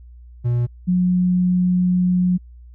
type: tone pair in turn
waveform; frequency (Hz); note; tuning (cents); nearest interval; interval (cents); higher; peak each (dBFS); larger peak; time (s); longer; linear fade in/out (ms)
triangle / sine; 120.6 / 180.7; B2 / F#3; -41 / -41; perfect fifth; 700; second; -14; neither; 0.44-0.67 / 0.87-2.38; second; 20
effects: added 60 Hz sine -39 dBFS peak until 2.74 s